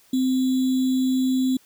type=tone with sample-and-hold; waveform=sine; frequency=259.2 Hz; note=C4; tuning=16 cents flat; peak=-18 dBFS; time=0.13-1.57 s; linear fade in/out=5 ms; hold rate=3675 Hz; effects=white hiss -57 dBFS RMS until 1.65 s